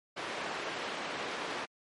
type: band-pass noise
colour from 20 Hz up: pink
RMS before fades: -38 dBFS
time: 0.16-1.66 s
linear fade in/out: 20 ms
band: 370 to 3200 Hz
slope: 12 dB/octave
effects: MP3 48 kbps